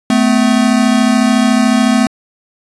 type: tone pair together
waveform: square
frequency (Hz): 219.2 / 253.1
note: A3 / B3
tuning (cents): -6 / +43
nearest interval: major second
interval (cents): 249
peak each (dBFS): -12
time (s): 0.1-2.07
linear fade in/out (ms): 2
effects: resampled to 24000 Hz